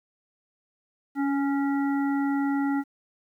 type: harmonic tone with a mistuned harmonic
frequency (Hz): 277.2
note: C#4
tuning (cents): 0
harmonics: 1 / 3 / 5 / 7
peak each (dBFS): -23 / -33 / -37 / -40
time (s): 1.15-2.84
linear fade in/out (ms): 50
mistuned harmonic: 1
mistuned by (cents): +18
effects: 10-bit